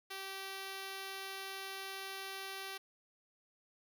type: tone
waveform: 5% pulse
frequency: 387.4 Hz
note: G4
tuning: 20 cents flat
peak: -31 dBFS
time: 0.1-2.78 s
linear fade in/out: 10 ms
effects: none